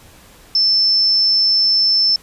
sine tone, 5300 Hz, E8, 9 cents sharp, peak -11 dBFS, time 0.55-2.16 s, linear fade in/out 2 ms, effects pink hiss -45 dBFS RMS until 2.22 s + resampled to 32000 Hz

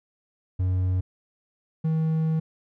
triangle tone pair in turn, 92.2 / 159.39 Hz, F#2 / D#3, -6 / +42 cents, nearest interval major sixth, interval 948 cents, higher second, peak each -19 dBFS, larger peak neither, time 0.59-1.01 / 1.84-2.4 s, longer second, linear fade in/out 10 ms, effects none

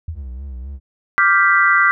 sine tone with exponential decay, 81.6 Hz, E2, 17 cents flat, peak -20 dBFS, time 0.08-0.32 s, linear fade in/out 5 ms, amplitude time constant 52 ms
triangle tone with vibrato, 65.7 Hz, C2, 8 cents sharp, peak -25 dBFS, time 0.13-0.8 s, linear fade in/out 50 ms, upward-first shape sine, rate 3.9 Hz, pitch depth 120 cents each way
sine chord, G dominant seventh, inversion second, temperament equal, 1174.7 / 1396.9 / 1568 / 1975.5 Hz, D6 / F6 / G6 / B6, 0 / 0 / 0 / 0 cents, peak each -16 dBFS, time 1.18-1.91 s, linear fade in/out 0 ms
effects none

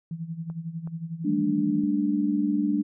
sine tone with tremolo, 164.81 Hz, E3, in tune, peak -28 dBFS, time 0.11-1.84 s, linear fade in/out 2 ms, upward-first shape sine, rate 11 Hz, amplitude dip 75%
clicks, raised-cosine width 1 ms, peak -33 dBFS, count 2, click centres 0.5 / 0.874 s
sine chord, G suspended second, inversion none, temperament equal with one note detuned, 200.1 / 220 / 293.7 Hz, G3 / A3 / D4, +36 / 0 / 0 cents, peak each -27 / -28 / -24 dBFS, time 1.24-2.83 s, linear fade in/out 20 ms
effects none

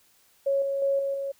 sine tone with level steps, 552 Hz, C#5, 7 cents flat, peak -21 / -25 / -21 / -25 / -28 dBFS, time 0.46-1.32 s, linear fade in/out 10 ms, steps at 0.62 / 0.82 / 0.99 / 1.14 s, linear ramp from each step 2 ms, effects white hiss -62 dBFS RMS until 1.39 s

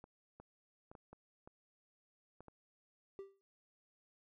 clicks, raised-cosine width 1 ms, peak -40 dBFS, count 8, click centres 0.041 / 0.4 / 0.915 / 0.952 / 1.13 / 1.475 / 2.406 / 2.483 s
triangle tone with exponential decay, 392 Hz, G4, in tune, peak -40 dBFS, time 3.19-3.41 s, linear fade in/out 0 ms, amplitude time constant 46 ms
effects none

